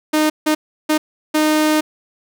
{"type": "tone bursts at uneven times", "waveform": "sawtooth", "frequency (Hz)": 307.5, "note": "D#4", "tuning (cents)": -20, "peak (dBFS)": -9, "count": 4, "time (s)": [[0.13, 0.3], [0.46, 0.55], [0.89, 0.98], [1.34, 1.81]], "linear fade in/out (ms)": 10, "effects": []}